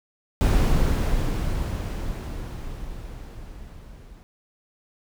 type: noise with level ramp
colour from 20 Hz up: brown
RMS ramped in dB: -17 to -45 dBFS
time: 0.41-4.23 s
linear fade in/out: 0 ms
effects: none